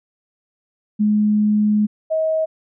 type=tone pair in turn; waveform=sine; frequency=210.6 / 635.5 Hz; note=G#3 / D#5; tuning=+24 / +36 cents; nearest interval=octave + perfect fifth; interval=1912 cents; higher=second; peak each=-13 / -16 dBFS; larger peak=first; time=0.99-1.87 / 2.1-2.46 s; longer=first; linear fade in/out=20 ms; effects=none